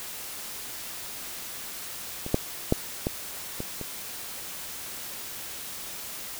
clicks, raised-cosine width 2 ms, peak -20 / -7 / -6 / -12 / -18 / -21 dBFS, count 6, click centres 2.264 / 2.344 / 2.724 / 3.069 / 3.604 / 3.813 s, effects white hiss -38 dBFS RMS until 6.39 s

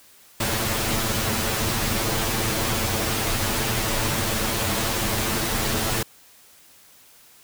pink noise with comb filter, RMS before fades -24 dBFS, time 0.4-6.03 s, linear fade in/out 5 ms, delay 9 ms, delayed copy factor +0.9, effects white hiss -52 dBFS RMS until 7.43 s

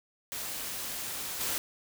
white noise with level steps, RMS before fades -37 / -32 dBFS, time 0.32-1.58 s, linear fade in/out 0 ms, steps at 1.4 s, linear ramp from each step 10 ms, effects none

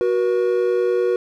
triangle tone pair together, 370 / 480 Hz, F#4 / B4, 0 / -49 cents, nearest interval perfect fourth, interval 451 cents, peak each -17 dBFS, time 0.01-1.16 s, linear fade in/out 0 ms, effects none

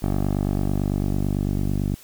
10% pulse tone with low-pass filter sweep, 49 Hz, G1, in tune, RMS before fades -23 dBFS, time 0.02-1.95 s, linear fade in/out 10 ms, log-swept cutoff 830 to 300 Hz, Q 0.7, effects white hiss -48 dBFS RMS until 2.03 s

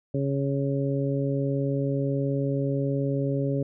harmonic tone, 138.59 Hz, C#3, in tune, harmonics 1 / 2 / 3 / 4, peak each -26 / -29 / -31 / -32 dBFS, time 0.14-3.63 s, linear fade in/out 5 ms, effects none

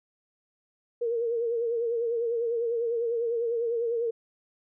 sine tone with vibrato, 466.2 Hz, A#4, in tune, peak -25 dBFS, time 1.01-4.11 s, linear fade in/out 10 ms, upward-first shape sine, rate 10 Hz, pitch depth 53 cents each way, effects none

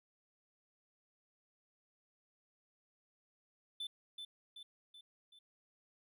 triangle tone with echo, 3520 Hz, A7, in tune, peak -38 dBFS, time 3.8-3.87 s, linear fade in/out 5 ms, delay 380 ms, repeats 4, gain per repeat -5 dB, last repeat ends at 5.39 s, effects none

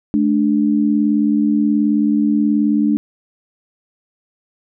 sine tone pair together, 215 / 293.7 Hz, A3 / D4, -40 / 0 cents, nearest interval perfect fourth, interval 540 cents, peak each -15 dBFS, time 0.14-2.97 s, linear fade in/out 0 ms, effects none

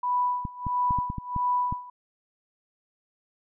sine tone with tremolo, 987.8 Hz, B5, in tune, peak -21 dBFS, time 0.03-1.9 s, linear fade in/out 5 ms, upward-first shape sine, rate 1.5 Hz, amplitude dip 90%
clicks, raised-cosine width 5 ms, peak -19 dBFS, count 8, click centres 0.452 / 0.667 / 0.908 / 0.987 / 1.101 / 1.183 / 1.363 / 1.725 s
effects none

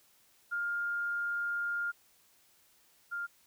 sine tone pair in turn, 1408 / 1400.8 Hz, F6 / F6, +14 / +5 cents, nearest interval unison, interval 9 cents, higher first, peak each -31 / -34 dBFS, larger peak first, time 0.51-1.92 / 3.11-3.27 s, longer first, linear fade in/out 20 ms, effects white hiss -66 dBFS RMS until 3.46 s

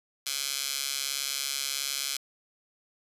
15% pulse tone with high-pass filter, 138.59 Hz, C#3, in tune, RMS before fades -32 dBFS, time 0.26-2.17 s, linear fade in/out 5 ms, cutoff 4000 Hz, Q 1, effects resampled to 32000 Hz

